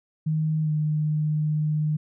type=tone with pitch glide; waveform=sine; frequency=156.2 to 152.63 Hz; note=D#3 to D#3; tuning=+7 to -33 cents; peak=-21 dBFS; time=0.26-1.97 s; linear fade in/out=10 ms; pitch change=-40 cents; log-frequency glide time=0.63-0.7 s; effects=none